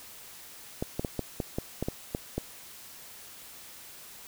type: clicks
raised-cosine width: 2 ms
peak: -16 dBFS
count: 10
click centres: 0.825 / 0.995 / 1.048 / 1.193 / 1.402 / 1.585 / 1.826 / 1.885 / 2.149 / 2.38 s
effects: white hiss -48 dBFS RMS until 4.27 s